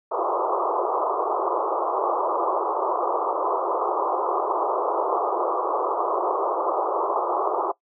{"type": "band-pass noise", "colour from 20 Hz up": "white", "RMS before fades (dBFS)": -24, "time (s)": [0.11, 7.72], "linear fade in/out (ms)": 10, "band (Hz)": [340, 1200], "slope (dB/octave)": 96, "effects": ["noise-tail reverb RT60 0.1 s tail -18 dB re dry"]}